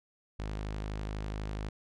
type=tone; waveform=sawtooth; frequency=52.1 Hz; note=G#1; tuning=6 cents sharp; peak=-31 dBFS; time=0.39-1.69 s; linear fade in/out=5 ms; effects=low-pass 6000 Hz 12 dB/octave